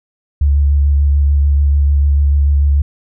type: tone with vibrato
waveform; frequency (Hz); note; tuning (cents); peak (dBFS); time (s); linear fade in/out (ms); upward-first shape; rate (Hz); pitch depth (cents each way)
sine; 71.3; C#2; +49; -8; 0.41-2.82; 5; square; 6.8; 17
effects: none